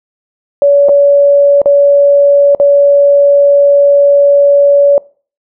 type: tone with dropouts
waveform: sine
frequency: 568 Hz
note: C#5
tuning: 42 cents sharp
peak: -3 dBFS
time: 0.62-4.98 s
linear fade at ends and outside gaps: 1 ms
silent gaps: 0.886-0.892 / 1.617-1.658 / 2.549-2.599 s
effects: noise-tail reverb RT60 0.4 s tail -23 dB re dry